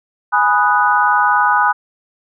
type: chord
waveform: sine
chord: G# minor seventh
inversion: none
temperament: equal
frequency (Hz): 830.6 / 987.8 / 1244.5 / 1480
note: G#5 / B5 / D#6 / F#6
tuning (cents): 0 / 0 / 0 / 0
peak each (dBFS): -16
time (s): 0.32-1.73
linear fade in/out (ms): 20
effects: none